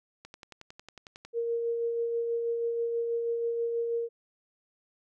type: click train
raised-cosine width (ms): 0.2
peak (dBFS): -28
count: 12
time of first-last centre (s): 0.25-1.25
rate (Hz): 11
type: tone with tremolo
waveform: sine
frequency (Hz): 466.2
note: A#4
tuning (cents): 0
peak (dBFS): -26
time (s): 1.33-4.09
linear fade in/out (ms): 50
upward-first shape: sine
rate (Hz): 6.2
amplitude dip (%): 30
effects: none